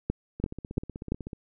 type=two click trains; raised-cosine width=3 ms; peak=-24 / -13 dBFS; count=16 / 4; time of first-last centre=0.4-1.332 / 0.1-1.12 s; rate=16.1 / 2.94 Hz; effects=none